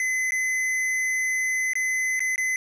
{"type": "tone with dropouts", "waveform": "square", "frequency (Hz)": 2034, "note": "C7", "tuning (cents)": -50, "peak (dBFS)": -23, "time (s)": [0, 2.56], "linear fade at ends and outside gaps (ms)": 1, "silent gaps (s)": [[0.308, 0.32], [1.734, 1.754], [2.194, 2.204], [2.359, 2.379]], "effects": ["low-pass 10000 Hz 12 dB/octave", "10-bit"]}